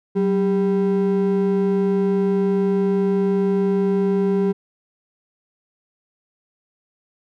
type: ring-modulated tone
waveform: triangle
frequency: 293.7 Hz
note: D4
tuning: in tune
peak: -11 dBFS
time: 0.15-4.53 s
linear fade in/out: 20 ms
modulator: 105 Hz
effects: none